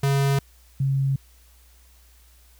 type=tone pair in turn; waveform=square / sine; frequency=138.59 / 136.05 Hz; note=C#3 / C#3; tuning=0 / -32 cents; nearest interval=unison; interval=32 cents; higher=first; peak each=-19 dBFS; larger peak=neither; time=0.03-0.39 / 0.8-1.16 s; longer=neither; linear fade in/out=5 ms; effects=added 60 Hz sine -52 dBFS peak until 2.59 s + white hiss -58 dBFS RMS until 2.59 s